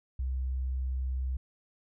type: tone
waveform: sine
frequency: 64.6 Hz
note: C2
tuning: 21 cents flat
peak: -29 dBFS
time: 0.19-1.37 s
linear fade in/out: 5 ms
effects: none